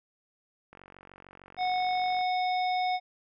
click train, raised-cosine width 0.5 ms, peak -34 dBFS, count 70, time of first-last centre 0.73-2.211 s, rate 46.6 Hz
harmonic tone, 734 Hz, F#5, 14 cents flat, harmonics 1 / 3 / 5 / 7, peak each -26 / -36 / -40 / -43 dBFS, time 1.57-3 s, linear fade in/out 50 ms
effects none

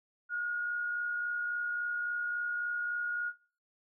sine tone with amplitude modulation, 1436 Hz, F6, 48 cents sharp, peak -29 dBFS, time 0.29-3.33 s, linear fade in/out 50 ms, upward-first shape sine, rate 63.6 Hz, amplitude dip 35%, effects noise-tail reverb RT60 0.4 s tail -20 dB re dry

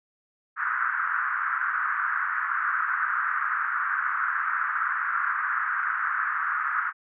white band-pass noise, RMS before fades -27 dBFS, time 0.56-6.93 s, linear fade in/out 50 ms, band 1200 to 1600 Hz, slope 48 dB/octave, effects none

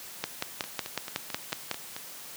two click trains, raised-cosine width 0.2 ms, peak -19 / -11 dBFS, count 7 / 9, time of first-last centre 0.64-1.965 / 0.24-1.713 s, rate 4.53 / 5.43 Hz, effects white hiss -44 dBFS RMS until 2.36 s + high-pass 100 Hz 12 dB/octave

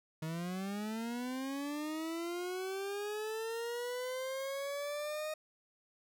40% pulse linear sweep, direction up, 155.56 to 622.3 Hz, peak -36 dBFS, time 0.22-5.34 s, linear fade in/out 5 ms, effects none

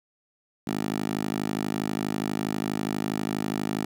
10% pulse tone with high-pass filter, 52.3 Hz, G#1, 13 cents sharp, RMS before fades -29 dBFS, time 0.67-3.85 s, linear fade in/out 5 ms, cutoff 220 Hz, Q 1.5, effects none

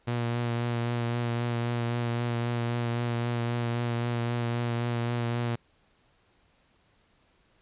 sawtooth tone with vibrato, 118.8 Hz, A#2, 33 cents sharp, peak -23 dBFS, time 0.07-5.56 s, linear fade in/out 10 ms, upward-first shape triangle, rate 3.8 Hz, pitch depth 24 cents each way, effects pink hiss -66 dBFS RMS until 7.61 s + resampled to 8000 Hz

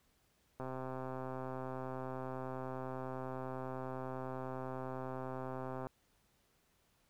click train, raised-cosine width 1 ms, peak -29 dBFS, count 686, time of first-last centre 0.6-5.869 s, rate 130 Hz, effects pink hiss -74 dBFS RMS until 7.09 s

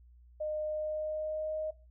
sine tone with pitch glide, 612 to 622.3 Hz, D#5 to D#5, -29 to 0 cents, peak -32 dBFS, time 0.4-1.71 s, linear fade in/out 10 ms, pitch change +29 cents, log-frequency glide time 0.61-1.57 s, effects noise-tail reverb RT60 0.3 s tail -18 dB re dry + added 60 Hz sine -55 dBFS peak until 1.9 s

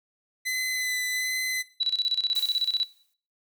sawtooth tone with vibrato, 2018 Hz, B6, 37 cents sharp, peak -23 dBFS, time 0.45-1.63 s, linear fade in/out 20 ms, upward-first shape sine, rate 1.3 Hz, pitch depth 15 cents each way
sine tone with tremolo, 3937 Hz, B7, 6 cents flat, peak -21 dBFS, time 1.8-2.85 s, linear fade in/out 10 ms, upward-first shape square, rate 16 Hz, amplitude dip 80%
blue noise with exponential decay, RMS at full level -35 dBFS, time 2.35-3.14 s, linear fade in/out 5 ms, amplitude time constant 170 ms
effects noise-tail reverb RT60 0.5 s tail -19 dB re dry

